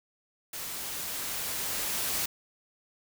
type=noise with level ramp; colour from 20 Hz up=white; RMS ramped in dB=-38 to -30 dBFS; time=0.53-2.26 s; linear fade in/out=5 ms; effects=none